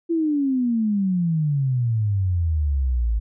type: exponential sweep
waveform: sine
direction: down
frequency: 341 to 53.2 Hz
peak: -18 dBFS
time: 0.09-3.2 s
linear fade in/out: 20 ms
effects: none